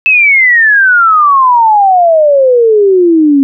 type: exponential sweep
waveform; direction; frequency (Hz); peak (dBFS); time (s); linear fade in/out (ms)
sine; down; 2637 to 269.8; -3; 0.06-3.43; 0
effects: none